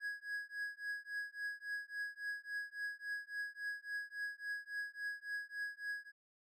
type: tone with tremolo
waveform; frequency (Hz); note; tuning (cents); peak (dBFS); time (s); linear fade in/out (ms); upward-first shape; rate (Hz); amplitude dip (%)
triangle; 1661.2; G#6; 0; -35; 0-6.12; 50; triangle; 3.6; 100
effects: none